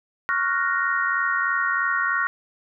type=chord; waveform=sine; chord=Gb major seventh; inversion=second; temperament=equal; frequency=1108.7 / 1396.9 / 1480 / 1864.7 Hz; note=Db6 / F6 / Gb6 / Bb6; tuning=0 / 0 / 0 / 0 cents; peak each=-26 / -25 / -27 / -25 dBFS; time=0.29-2.27 s; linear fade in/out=0 ms; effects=none